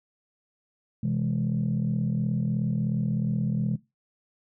sine chord, C augmented, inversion none, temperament equal with one note detuned, 128.34 / 164.81 / 207.7 Hz, C3 / E3 / G#3, -33 / 0 / 0 cents, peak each -27 / -28 / -27 dBFS, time 1.03-3.76 s, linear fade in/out 5 ms, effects noise-tail reverb RT60 0.2 s tail -17 dB re dry + tanh soft clip ceiling -18 dBFS

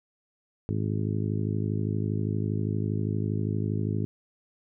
harmonic tone, 52.5 Hz, G#1, 19 cents sharp, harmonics 2 / 3 / 4 / 5 / 6 / 7 / 8, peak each -28 / -32 / -34 / -36 / -38 / -39 / -40 dBFS, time 0.69-4.05 s, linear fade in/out 0 ms, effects none

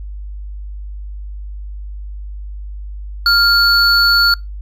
triangle tone pair together, 1396.9 / 4440 Hz, F6 / C#8, 0 / +2 cents, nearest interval octave + minor sixth, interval 2002 cents, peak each -10 dBFS, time 3.26-4.34 s, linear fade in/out 2 ms, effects noise-tail reverb RT60 0.2 s tail -26 dB re dry + added 50 Hz sine -25 dBFS peak until 4.61 s

